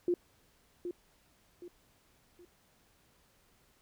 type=tone with echo; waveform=sine; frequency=351.7 Hz; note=F4; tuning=12 cents sharp; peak=-26 dBFS; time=0.08-0.14 s; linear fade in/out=2 ms; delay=770 ms; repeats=3; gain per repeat=-9 dB; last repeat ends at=2.45 s; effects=pink hiss -68 dBFS RMS until 3.81 s